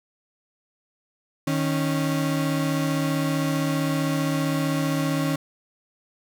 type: tone pair together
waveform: 35% pulse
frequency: 155.56 / 275.7 Hz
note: D#3 / C#4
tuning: 0 / -9 cents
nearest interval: minor seventh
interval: 991 cents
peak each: -23 dBFS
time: 1.47-5.36 s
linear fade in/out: 5 ms
effects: none